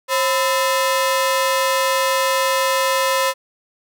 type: ring-modulated tone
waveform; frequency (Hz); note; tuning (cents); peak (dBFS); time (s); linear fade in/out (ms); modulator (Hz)
sawtooth; 774; G5; -22; -9; 0.08-3.34; 50; 238
effects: none